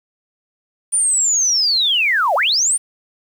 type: linear two-way sweep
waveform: sine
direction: down then up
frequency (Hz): 9397 to 533 to 9397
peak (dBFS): -13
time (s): 0.92-2.78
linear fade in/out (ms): 20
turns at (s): 2.35
effects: 7-bit